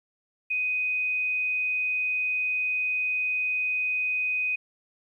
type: tone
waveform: sine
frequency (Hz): 2500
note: D#7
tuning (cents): +8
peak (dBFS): -24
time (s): 0.5-4.56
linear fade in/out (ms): 10
effects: 11-bit